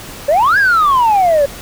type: exponential two-way sweep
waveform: sine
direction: up then down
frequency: 545 to 1690 to 548 Hz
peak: -6 dBFS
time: 0.28-1.46 s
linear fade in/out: 10 ms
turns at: 0.58 s
effects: tanh soft clip ceiling -6 dBFS + pink hiss -31 dBFS RMS until 1.61 s